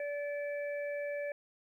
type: harmonic tone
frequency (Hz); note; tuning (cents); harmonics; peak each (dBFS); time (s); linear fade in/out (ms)
578; D5; -28; 1 / 3 / 4; -35 / -45 / -47; 0-1.32; 2
effects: 12-bit